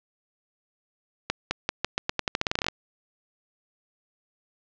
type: accelerating click train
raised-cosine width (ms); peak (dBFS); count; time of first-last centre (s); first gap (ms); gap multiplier
0.2; -6; 18; 1.3-2.685; 210; 0.86
effects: low-pass 5000 Hz 12 dB/octave